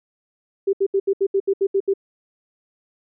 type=tone bursts; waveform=sine; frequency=392 Hz; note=G4; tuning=in tune; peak=-15 dBFS; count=10; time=0.67-1.938 s; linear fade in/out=10 ms; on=62 ms; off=72 ms; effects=none